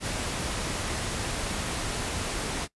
pink noise, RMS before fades -31 dBFS, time 0-2.68 s, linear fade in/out 50 ms, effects noise-tail reverb RT60 0.1 s tail -20 dB re dry + resampled to 24000 Hz

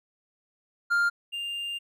triangle tone pair in turn, 1400 / 2800 Hz, F6 / F7, +4 / +4 cents, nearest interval octave, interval 1200 cents, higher second, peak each -19 / -29 dBFS, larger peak first, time 0.9-1.1 / 1.32-1.79 s, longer second, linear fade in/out 20 ms, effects none

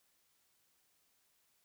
silence, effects white hiss -75 dBFS RMS until 1.64 s

